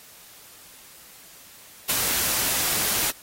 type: noise with ADSR envelope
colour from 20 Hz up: white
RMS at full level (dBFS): -20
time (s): 1.89-3.11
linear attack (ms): 9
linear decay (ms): 22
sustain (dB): -4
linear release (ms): 10
effects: white hiss -48 dBFS RMS until 3.22 s + AAC 48 kbps